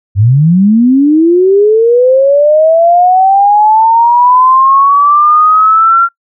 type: linear sweep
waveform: sine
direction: up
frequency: 92.8 to 1381 Hz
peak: -3 dBFS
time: 0.15-6.09 s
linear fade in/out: 50 ms
effects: noise-tail reverb RT60 0.1 s tail -24 dB re dry